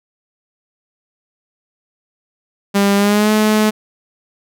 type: tone with pitch glide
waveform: sawtooth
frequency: 200 to 214.4 Hz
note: G3 to A3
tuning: +35 to -45 cents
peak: -7 dBFS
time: 2.74-3.71 s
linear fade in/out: 20 ms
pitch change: +120 cents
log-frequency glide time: 2.96-3.31 s
effects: none